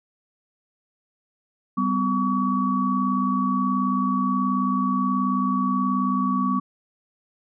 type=tone cluster; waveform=sine; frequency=194.3 / 252.9 / 1133 Hz; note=G3 / B3 / C#6; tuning=-15 / +41 / +37 cents; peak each=-24 dBFS; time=1.77-6.6 s; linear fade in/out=10 ms; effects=none